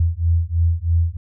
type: beating tone pair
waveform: sine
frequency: 82.41 / 85.51 Hz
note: E2 / F2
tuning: 0 / -36 cents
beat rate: 3.1 Hz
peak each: -18 dBFS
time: 0-1.17 s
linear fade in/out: 5 ms
effects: none